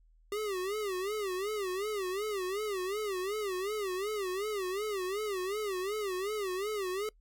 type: tone with vibrato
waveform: square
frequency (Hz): 396.3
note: G4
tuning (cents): +19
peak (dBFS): -33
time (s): 0.32-7.09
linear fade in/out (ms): 2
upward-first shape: sine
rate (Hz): 2.7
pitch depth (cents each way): 150
effects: noise-tail reverb RT60 0.1 s tail -23 dB re dry + added 40 Hz sine -60 dBFS peak until 7.2 s